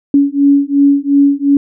sine beating tone pair, 280.3 / 283.1 Hz, C#4 / C#4, +19 / +37 cents, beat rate 2.8 Hz, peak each -10 dBFS, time 0.14-1.57 s, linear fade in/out 2 ms, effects none

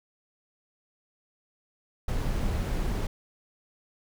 brown noise, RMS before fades -28 dBFS, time 2.08-3.07 s, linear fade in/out 5 ms, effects none

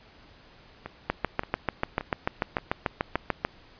two click trains, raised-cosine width 0.5 ms, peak -20 / -9 dBFS, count 5 / 17, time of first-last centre 0.86-3.159 / 1.1-3.449 s, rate 1.74 / 6.81 Hz, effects pink hiss -54 dBFS RMS until 3.79 s + resampled to 11025 Hz

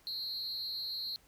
triangle tone with amplitude modulation, 4186 Hz, C8, in tune, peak -31 dBFS, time 0.07-1.16 s, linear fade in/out 0 ms, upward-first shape sine, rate 279 Hz, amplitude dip 90%, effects pink hiss -65 dBFS RMS until 1.27 s

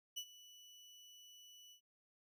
30% pulse tone with ADSR envelope, 2960 Hz, F#7, in tune, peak -37 dBFS, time 0.16-1.81 s, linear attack 17 ms, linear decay 67 ms, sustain -18 dB, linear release 92 ms, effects none

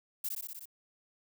violet noise with echo, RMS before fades -35 dBFS, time 0.24-0.29 s, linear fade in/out 5 ms, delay 61 ms, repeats 6, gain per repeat -2 dB, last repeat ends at 0.656 s, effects none

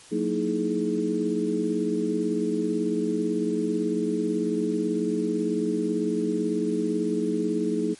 sine tone cluster, 182.2 / 229.9 / 312 / 330.1 / 422 Hz, F#3 / A#3 / D#4 / E4 / G#4, -26 / -24 / +5 / +2 / +28 cents, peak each -31 / -29 / -27 / -34 / -28 dBFS, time 0.11-7.95 s, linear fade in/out 20 ms, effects white hiss -49 dBFS RMS until 7.99 s + MP3 48 kbps

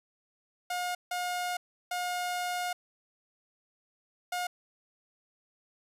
sawtooth tone bursts at uneven times, 716 Hz, F5, 43 cents sharp, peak -27 dBFS, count 4, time 0.7-0.95 / 1.11-1.57 / 1.91-2.73 / 4.32-4.47 s, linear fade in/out 5 ms, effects resampled to 32000 Hz

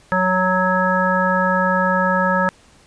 harmonic tone, 185 Hz, F#3, in tune, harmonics 1 / 3 / 5 / 7 / 9, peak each -21 / -21 / -21 / -21 / -21 dBFS, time 0.12-2.49 s, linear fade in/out 0 ms, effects pink hiss -51 dBFS RMS until 2.86 s + resampled to 22050 Hz

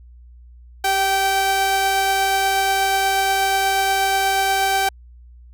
sawtooth tone pair together, 392 / 775.7 Hz, G4 / G5, 0 / -18 cents, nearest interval octave, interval 1182 cents, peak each -23 / -13 dBFS, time 0.84-4.89 s, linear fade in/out 5 ms, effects added 60 Hz sine -41 dBFS peak until 5.53 s

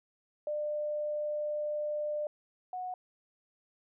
sine tone pair in turn, 598 / 733.8 Hz, D5 / F#5, +31 / -15 cents, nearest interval major third, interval 354 cents, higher second, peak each -31 / -35 dBFS, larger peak first, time 0.47-2.27 / 2.73-2.94 s, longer first, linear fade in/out 2 ms, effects none

